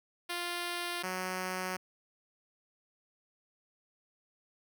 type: tone pair in turn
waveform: 5% pulse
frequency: 349.2 / 184.98 Hz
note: F4 / F#3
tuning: 0 / 0 cents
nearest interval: major seventh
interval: 1100 cents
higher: first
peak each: -23 dBFS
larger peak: neither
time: 0.29-1.03 / 1.03-1.77 s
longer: neither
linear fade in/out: 10 ms
effects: none